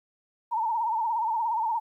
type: tone with vibrato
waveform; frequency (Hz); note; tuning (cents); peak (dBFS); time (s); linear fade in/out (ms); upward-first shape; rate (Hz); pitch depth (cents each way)
sine; 908; A#5; -46; -24; 0.51-1.8; 20; sine; 17; 90
effects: 11-bit